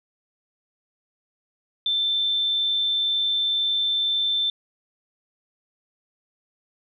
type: tone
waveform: sine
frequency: 3549 Hz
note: A7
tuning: 14 cents sharp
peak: -20 dBFS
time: 1.86-4.5 s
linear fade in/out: 2 ms
effects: none